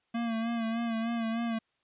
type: tone with vibrato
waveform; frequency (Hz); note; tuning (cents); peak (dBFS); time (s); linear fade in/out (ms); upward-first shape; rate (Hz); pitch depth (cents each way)
square; 229.2; A#3; -29; -30; 0.14-1.59; 10; sine; 3.3; 43
effects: white hiss -75 dBFS RMS until 1.83 s + resampled to 8000 Hz